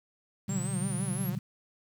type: chord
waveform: sine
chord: G major seventh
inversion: first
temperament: equal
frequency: 123.47 / 146.83 / 185 / 196 Hz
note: B2 / D3 / F#3 / G3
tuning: 0 / 0 / 0 / 0 cents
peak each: -35 / -35 / -36 / -36 dBFS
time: 0.48-1.39 s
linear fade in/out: 10 ms
type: tone with vibrato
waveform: sawtooth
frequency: 186.6 Hz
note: F#3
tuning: 15 cents sharp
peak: -35 dBFS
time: 0.49-1.35 s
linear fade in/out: 0 ms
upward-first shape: sine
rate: 5.9 Hz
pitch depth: 110 cents each way
type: exponential sweep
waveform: sine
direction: up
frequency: 7380 to 11650 Hz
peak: -38 dBFS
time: 0.49-1.3 s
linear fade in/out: 10 ms
effects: 9-bit